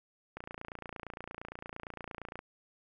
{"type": "click train", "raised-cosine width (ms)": 0.5, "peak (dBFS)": -26, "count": 59, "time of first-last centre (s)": [0.37, 2.391], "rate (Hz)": 28.7, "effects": []}